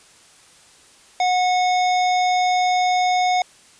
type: harmonic tone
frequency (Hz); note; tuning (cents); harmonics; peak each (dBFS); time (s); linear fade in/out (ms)
730; F#5; -24; 1 / 3 / 5 / 7 / 9; -16 / -26 / -30 / -33 / -35; 1.2-3.42; 2
effects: white hiss -50 dBFS RMS until 3.79 s + resampled to 22050 Hz